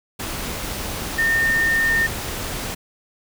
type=tone in noise; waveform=sine; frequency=1820 Hz; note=A#6; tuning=42 cents flat; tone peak=-16 dBFS; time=1.18-2.07 s; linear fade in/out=10 ms; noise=pink; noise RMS=-28 dBFS; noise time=0.19-2.75 s; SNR=+9 dB; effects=none